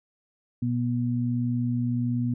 sine tone pair together, 121.3 / 242.6 Hz, B2 / B3, -31 / -31 cents, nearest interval octave, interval 1200 cents, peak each -26 dBFS, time 0.62-2.34 s, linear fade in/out 5 ms, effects none

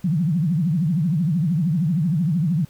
sine tone with vibrato, 164.81 Hz, E3, in tune, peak -17 dBFS, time 0.04-2.65 s, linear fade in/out 5 ms, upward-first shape triangle, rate 13 Hz, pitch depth 290 cents each way, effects pink hiss -53 dBFS RMS until 2.69 s

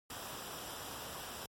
pink noise with comb filter, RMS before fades -45 dBFS, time 0.1-1.46 s, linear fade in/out 2 ms, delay 0.46 ms, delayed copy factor -0.55, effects high-pass 60 Hz 12 dB/octave + MP3 64 kbps

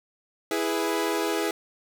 sawtooth chord, E major, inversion none, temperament equal, 329.6 / 415.3 / 493.9 Hz, E4 / G#4 / B4, 0 / 0 / 0 cents, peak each -24 / -24 / -28 dBFS, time 0.51-1.51 s, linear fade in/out 2 ms, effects none

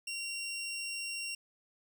20% pulse tone, 2754 Hz, F7, 25 cents flat, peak -32 dBFS, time 0.07-1.35 s, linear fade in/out 5 ms, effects none

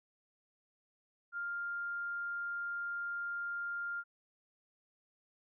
sine tone, 1400 Hz, F6, 4 cents sharp, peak -36 dBFS, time 1.32-4.04 s, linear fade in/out 50 ms, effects none

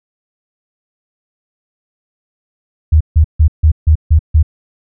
sine tone bursts, 77.78 Hz, D#2, in tune, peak -4 dBFS, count 7, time 2.92-4.429 s, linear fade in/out 10 ms, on 87 ms, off 150 ms, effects none

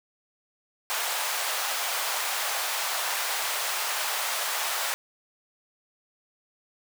pink high-pass noise, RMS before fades -29 dBFS, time 0.9-4.94 s, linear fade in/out 0 ms, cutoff 680 Hz, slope 24 dB/octave, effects none

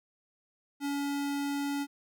square tone, 283.3 Hz, C#4, 38 cents sharp, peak -31 dBFS, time 0.8-1.87 s, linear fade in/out 50 ms, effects none

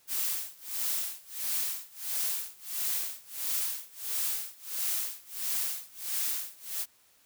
blue noise with tremolo, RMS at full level -30 dBFS, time 0.07-6.86 s, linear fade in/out 50 ms, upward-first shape sine, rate 1.5 Hz, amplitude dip 95%, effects white hiss -64 dBFS RMS until 7.25 s

